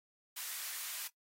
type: high-pass noise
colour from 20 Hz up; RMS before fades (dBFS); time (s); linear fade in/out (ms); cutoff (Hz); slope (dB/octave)
white; -42; 0.36-1.08; 10; 1200; 12
effects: noise-tail reverb RT60 0.1 s tail -18 dB re dry + AAC 48 kbps